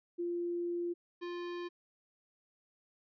sine / square tone pair in turn, 346.8 / 349.8 Hz, F4 / F4, -12 / +3 cents, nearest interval unison, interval 15 cents, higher second, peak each -33 / -39 dBFS, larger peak first, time 0.18-0.94 / 1.21-1.69 s, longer first, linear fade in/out 20 ms, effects resampled to 11025 Hz

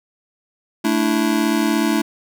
square chord, A suspended fourth, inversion none, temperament just, 220 / 293.3 / 330 Hz, A3 / D4 / E4, 0 / -2 / +2 cents, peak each -21 / -21 / -21 dBFS, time 0.84-2.02 s, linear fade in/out 10 ms, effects none

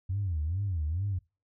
sine tone with vibrato, 87.31 Hz, F2, in tune, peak -27 dBFS, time 0.09-1.19 s, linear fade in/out 10 ms, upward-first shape sine, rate 2.3 Hz, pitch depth 270 cents each way, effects noise-tail reverb RT60 0.3 s tail -24 dB re dry + tanh soft clip ceiling -23 dBFS

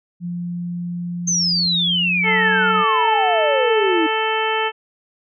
sine tone with pitch glide, 174.61 to 184.99 Hz, F3 to F#3, 0 to 0 cents, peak -23 dBFS, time 0.2-2.85 s, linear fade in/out 50 ms, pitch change +100 cents, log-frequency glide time 1.84-2.55 s
sine exponential sweep, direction down, 6400 to 311.1 Hz, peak -16 dBFS, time 1.27-4.07 s, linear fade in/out 10 ms
harmonic tone, 440 Hz, A4, in tune, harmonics 1 / 2 / 3 / 4 / 5 / 6 / 7, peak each -23 / -22 / -26 / -26 / -29 / -27 / -27 dBFS, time 2.23-4.72 s, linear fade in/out 50 ms
effects none

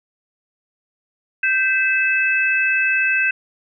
sine tone cluster, 1560 / 2014 / 2608 Hz, G6 / B6 / E7, -9 / +33 / -19 cents, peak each -18 / -27 / -18 dBFS, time 1.43-3.31 s, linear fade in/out 5 ms, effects none

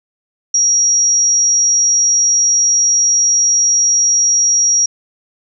sine tone, 5680 Hz, F8, 28 cents sharp, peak -9 dBFS, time 0.54-4.86 s, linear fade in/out 5 ms, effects none

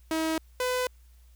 sawtooth tone pair in turn, 320 / 502.8 Hz, D#4 / B4, +49 / +31 cents, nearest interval minor sixth, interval 782 cents, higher second, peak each -22 dBFS, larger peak neither, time 0.11-0.38 / 0.6-0.87 s, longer neither, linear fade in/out 2 ms, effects added 60 Hz sine -52 dBFS peak until 1.35 s + white hiss -67 dBFS RMS until 1.35 s

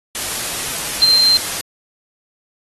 sine tone in noise, 4146 Hz, C8, 17 cents flat, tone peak -9 dBFS, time 1.02-1.37 s, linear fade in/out 0 ms, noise white, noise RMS -23 dBFS, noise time 0.15-1.61 s, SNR +11 dB, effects AAC 32 kbps

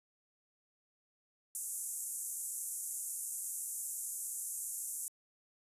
white band-pass noise, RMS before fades -41 dBFS, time 1.55-5.08 s, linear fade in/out 0 ms, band 6900 to 12000 Hz, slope 48 dB/octave, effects resampled to 32000 Hz

